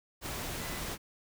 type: tone in noise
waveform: sine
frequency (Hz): 2001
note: B6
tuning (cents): +22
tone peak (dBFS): -47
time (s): 0.59-0.82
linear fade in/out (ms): 50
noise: pink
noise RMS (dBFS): -38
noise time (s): 0.21-0.98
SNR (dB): -12
effects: none